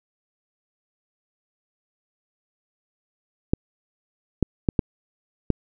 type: clicks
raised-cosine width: 3 ms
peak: -5 dBFS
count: 5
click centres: 3.535 / 4.427 / 4.688 / 4.792 / 5.503 s
effects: none